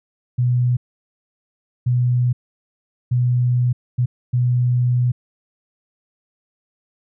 sine tone bursts at uneven times, 123.47 Hz, B2, in tune, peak -14 dBFS, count 5, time 0.38-0.77 / 1.86-2.33 / 3.11-3.73 / 3.98-4.06 / 4.33-5.12 s, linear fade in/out 10 ms, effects none

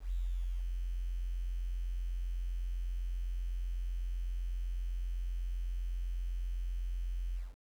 sine tone with ADSR envelope, 43.94 Hz, F1, 11 cents sharp, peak -31 dBFS, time 0-7.55 s, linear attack 110 ms, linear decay 510 ms, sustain -2 dB, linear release 190 ms, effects 10-bit

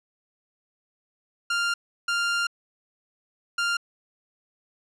sawtooth tone bursts at uneven times, 1396 Hz, F6, 1 cent flat, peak -19 dBFS, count 3, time 1.5-1.74 / 2.08-2.47 / 3.58-3.77 s, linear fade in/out 5 ms, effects low-pass 7000 Hz 12 dB/octave

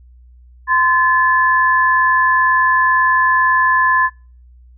sine tone pair together, 1032 / 1730.1 Hz, C6 / A6, -24 / -30 cents, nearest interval major sixth, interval 894 cents, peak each -13 dBFS, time 0.67-4.1 s, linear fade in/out 50 ms, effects noise-tail reverb RT60 0.4 s tail -25 dB re dry + added 61 Hz sine -41 dBFS peak until 4.77 s

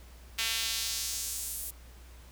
sawtooth tone with high-pass filter sweep, 226 Hz, A3, 47 cents sharp, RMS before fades -34 dBFS, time 0.38-1.71 s, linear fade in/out 10 ms, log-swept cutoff 2700 to 11000 Hz, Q 1.3, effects added 60 Hz sine -49 dBFS peak until 2.31 s + pink hiss -57 dBFS RMS until 2.31 s

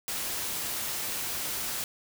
white noise, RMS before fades -33 dBFS, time 0.08-1.84 s, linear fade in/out 0 ms, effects none

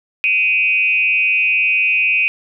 sine tone with frequency modulation, 2502 Hz, D#7, 9 cents sharp, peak -12 dBFS, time 0.24-2.28 s, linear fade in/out 0 ms, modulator 200 Hz, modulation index 0.76, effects none

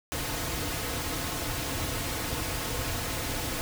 pink noise with comb filter, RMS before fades -32 dBFS, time 0.12-3.61 s, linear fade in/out 0 ms, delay 5.1 ms, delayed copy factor -0.55, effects none

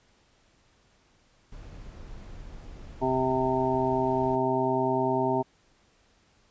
brown noise, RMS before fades -43 dBFS, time 1.52-4.36 s, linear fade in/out 5 ms
harmonic tone, 130 Hz, C3, 11 cents flat, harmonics 1 / 2 / 3 / 5 / 6 / 7, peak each -34 / -30 / -28 / -30 / -34 / -29 dBFS, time 3.01-5.43 s, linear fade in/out 20 ms
effects pink hiss -64 dBFS RMS until 6.5 s + resampled to 16000 Hz

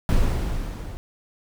brown noise with level ramp, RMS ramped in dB -18 to -34 dBFS, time 0.09-0.97 s, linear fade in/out 0 ms, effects none

